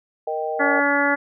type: chord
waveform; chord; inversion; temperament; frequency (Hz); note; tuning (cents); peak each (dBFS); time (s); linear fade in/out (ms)
sine; Eb major; second; equal; 466.2 / 622.3 / 784; Bb4 / Eb5 / G5; 0 / 0 / 0; -27; 0.27-0.8; 5
type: harmonic tone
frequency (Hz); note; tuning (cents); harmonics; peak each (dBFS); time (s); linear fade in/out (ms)
284.4; C#4; +45; 1 / 2 / 3 / 4 / 5 / 6 / 7; -24 / -24 / -25 / -28 / -23 / -23 / -25; 0.59-1.16; 20
effects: none